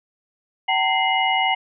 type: tone cluster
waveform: sine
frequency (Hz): 765 / 908 / 2088 / 2905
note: G5 / A#5 / C7 / F#7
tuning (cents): -42 / -46 / -4 / -32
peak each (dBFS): -21 / -24 / -22 / -24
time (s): 0.68-1.55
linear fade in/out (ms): 10
effects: none